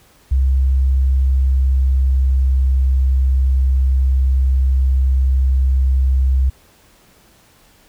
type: tone with pitch glide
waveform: sine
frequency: 66.1 to 65.64 Hz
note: C2 to C2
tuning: +18 to +6 cents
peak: -11 dBFS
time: 0.31-6.5 s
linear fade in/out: 10 ms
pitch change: -12 cents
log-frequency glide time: 0.97-2.64 s
effects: pink hiss -51 dBFS RMS until 7.88 s